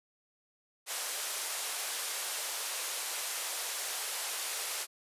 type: band-pass noise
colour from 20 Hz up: white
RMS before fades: -37 dBFS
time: 0.86-4.87 s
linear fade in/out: 50 ms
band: 460 to 12000 Hz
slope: 24 dB/octave
effects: resampled to 32000 Hz